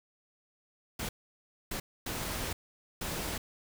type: noise bursts at uneven times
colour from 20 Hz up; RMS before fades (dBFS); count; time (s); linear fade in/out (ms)
pink; -36; 4; 0.99-1.09 / 1.71-1.8 / 2.06-2.53 / 3.01-3.38; 5
effects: none